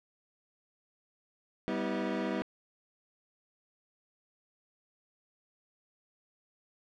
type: chord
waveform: 25% pulse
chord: E minor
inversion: first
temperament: equal with one note detuned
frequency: 196 / 246.9 / 321.7 Hz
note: G3 / B3 / E4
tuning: 0 / 0 / -42 cents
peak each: -32 dBFS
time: 1.68-2.42 s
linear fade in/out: 0 ms
effects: low-pass 3000 Hz 12 dB/octave